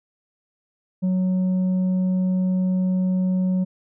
sine tone with tanh clipping, 184.9 Hz, F#3, 1 cent flat, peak -19 dBFS, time 1.02-3.65 s, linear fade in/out 20 ms, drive 4 dB, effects none

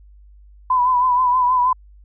sine tone with vibrato, 1000 Hz, B5, 21 cents sharp, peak -13 dBFS, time 0.7-1.73 s, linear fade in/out 5 ms, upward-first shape triangle, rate 6.3 Hz, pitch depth 57 cents each way, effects added 50 Hz sine -43 dBFS peak until 2.04 s

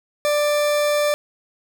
40% pulse tone, 590 Hz, D5, 8 cents sharp, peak -16 dBFS, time 0.25-1.14 s, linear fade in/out 0 ms, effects none

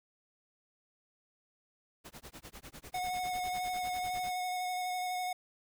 pink noise with tremolo, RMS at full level -47 dBFS, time 2.04-4.32 s, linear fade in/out 20 ms, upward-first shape sine, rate 10 Hz, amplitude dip 100%
square tone with vibrato, 730 Hz, F#5, 24 cents flat, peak -34 dBFS, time 2.94-5.33 s, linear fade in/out 5 ms, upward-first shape square, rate 12 Hz, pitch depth 11 cents each way
effects none

